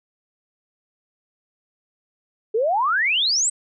sine exponential sweep, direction up, 415.3 to 8372 Hz, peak -17 dBFS, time 2.54-3.5 s, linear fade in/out 10 ms, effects none

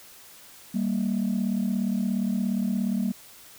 sine tone pair together, 196.01 / 233.1 Hz, G3 / A#3, 0 / 0 cents, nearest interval minor third, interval 300 cents, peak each -24 / -25 dBFS, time 0.74-3.12 s, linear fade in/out 10 ms, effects tanh soft clip ceiling -19 dBFS + white hiss -49 dBFS RMS until 3.58 s

